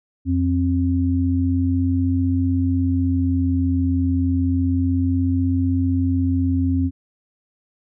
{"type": "tone pair together", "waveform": "sine", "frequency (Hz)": [88.5, 265.2], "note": ["F2", "C4"], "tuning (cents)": [23, 23], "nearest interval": "octave + perfect fifth", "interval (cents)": 1900, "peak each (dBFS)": -19, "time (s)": [0.25, 6.91], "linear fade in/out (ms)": 50, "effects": []}